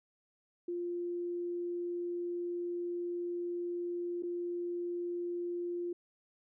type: tone with dropouts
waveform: sine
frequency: 349.2 Hz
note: F4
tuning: in tune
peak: -34 dBFS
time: 0.68-5.93 s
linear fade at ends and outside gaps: 5 ms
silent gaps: 4.225-4.233 s
effects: none